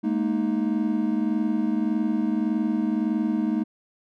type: chord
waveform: triangle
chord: Ab suspended second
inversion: none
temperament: equal with one note detuned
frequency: 211.4 / 233.1 / 311.1 Hz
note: Ab3 / Bb3 / Eb4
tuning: +31 / 0 / 0 cents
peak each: -24 dBFS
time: 0.03-3.64 s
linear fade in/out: 20 ms
effects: none